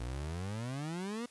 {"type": "exponential sweep", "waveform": "30% pulse", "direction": "up", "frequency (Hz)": [56.7, 246.9], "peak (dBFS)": -34, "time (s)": [0, 1.26], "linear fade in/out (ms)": 5, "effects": ["white hiss -61 dBFS RMS until 1.3 s", "resampled to 24000 Hz"]}